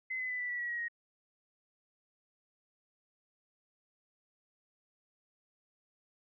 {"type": "tone with pitch steps", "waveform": "sine", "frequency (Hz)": [2046, 2021, 1997, 1972.9, 1949.1, 1925.6, 1902.4, 1879.4], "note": ["C7", "B6", "B6", "B6", "B6", "B6", "A#6", "A#6"], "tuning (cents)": [-39, 39, 19, -2, -23, -44, 35, 14], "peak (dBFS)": -34, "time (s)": [0.1, 0.884], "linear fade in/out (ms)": 10, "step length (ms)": 98, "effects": []}